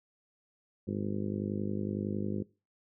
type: harmonic tone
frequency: 50.9 Hz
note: G#1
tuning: 34 cents flat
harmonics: 2 / 3 / 4 / 5 / 6 / 7 / 8 / 9 / 10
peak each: -39 / -44 / -35 / -42 / -42 / -39 / -45 / -47 / -48 dBFS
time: 0.87-2.43 s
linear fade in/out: 10 ms
effects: noise-tail reverb RT60 0.3 s tail -21 dB re dry

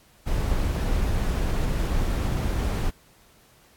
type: noise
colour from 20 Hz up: brown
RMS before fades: -24 dBFS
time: 0.26-2.91 s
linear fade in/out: 20 ms
effects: pink hiss -57 dBFS RMS until 3.76 s + AAC 64 kbps

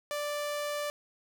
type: tone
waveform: sawtooth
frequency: 587.3 Hz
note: D5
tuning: in tune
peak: -28 dBFS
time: 0.11-0.9 s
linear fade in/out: 0 ms
effects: none

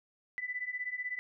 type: beating tone pair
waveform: sine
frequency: 1981 / 1997 Hz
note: B6 / B6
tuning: +5 / +19 cents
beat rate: 16 Hz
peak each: -39 / -37 dBFS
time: 0.38-1.19 s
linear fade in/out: 0 ms
effects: none

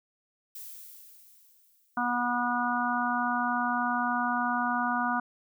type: noise with exponential decay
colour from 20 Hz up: violet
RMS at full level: -41 dBFS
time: 0.55-2.53 s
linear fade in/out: 5 ms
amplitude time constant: 430 ms
type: harmonic tone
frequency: 243.3 Hz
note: B3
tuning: 26 cents flat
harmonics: 1 / 3 / 4 / 5 / 6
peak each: -32 / -32 / -32 / -32 / -32 dBFS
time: 1.97-5.2 s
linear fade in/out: 5 ms
effects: none

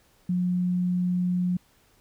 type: tone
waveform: sine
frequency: 179.5 Hz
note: F3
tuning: 48 cents sharp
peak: -22 dBFS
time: 0.29-1.57 s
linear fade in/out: 5 ms
effects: pink hiss -62 dBFS RMS until 2 s

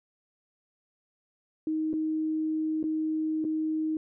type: tone with dropouts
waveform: sine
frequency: 313.6 Hz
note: D#4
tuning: 14 cents sharp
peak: -26 dBFS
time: 1.67-3.97 s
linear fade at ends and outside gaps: 2 ms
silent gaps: 1.931-1.937 / 2.829-2.839 / 3.443-3.449 s
effects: none

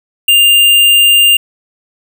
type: tone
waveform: square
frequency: 2800 Hz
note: F7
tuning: 4 cents sharp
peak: -5 dBFS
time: 0.28-1.37 s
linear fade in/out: 5 ms
effects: none

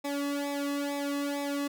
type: tone with flanger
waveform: sawtooth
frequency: 284.4 Hz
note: C#4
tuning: 45 cents sharp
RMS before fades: -32 dBFS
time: 0.04-1.68 s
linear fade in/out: 10 ms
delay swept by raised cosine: 0.66 to 1.34 ms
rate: 2.2 Hz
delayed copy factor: -0.95
effects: none

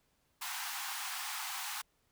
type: high-pass noise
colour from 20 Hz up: pink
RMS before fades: -40 dBFS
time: 0.41-1.82 s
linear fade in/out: 10 ms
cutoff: 760 Hz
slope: 96 dB/octave
effects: pink hiss -75 dBFS RMS until 2.11 s

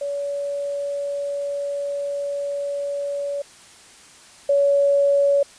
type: tone pair in turn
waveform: sine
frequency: 568 / 564.1 Hz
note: C#5 / C#5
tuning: +42 / +30 cents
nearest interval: unison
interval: 12 cents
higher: first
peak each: -23 / -14 dBFS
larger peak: second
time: 0.01-3.42 / 4.49-5.43 s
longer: first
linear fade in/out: 5 ms
effects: white hiss -47 dBFS RMS until 5.58 s + resampled to 22050 Hz

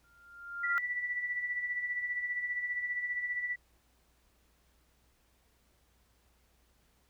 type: tone with exponential growth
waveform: sine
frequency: 1396.9 Hz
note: F6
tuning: in tune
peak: -26 dBFS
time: 0.04-0.78 s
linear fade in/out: 0 ms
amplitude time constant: 160 ms
type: tone with tremolo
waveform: sine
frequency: 1963 Hz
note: B6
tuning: 11 cents flat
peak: -30 dBFS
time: 0.63-3.56 s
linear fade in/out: 10 ms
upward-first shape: sine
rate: 15 Hz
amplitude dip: 55%
effects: added 60 Hz sine -70 dBFS peak until 7.09 s + pink hiss -71 dBFS RMS until 7.09 s

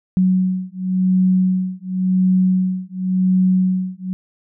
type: beating tone pair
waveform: sine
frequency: 185 / 185.92 Hz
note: F#3 / F#3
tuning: 0 / +9 cents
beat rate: 0.92 Hz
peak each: -17 dBFS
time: 0.17-4.13 s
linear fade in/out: 0 ms
effects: none

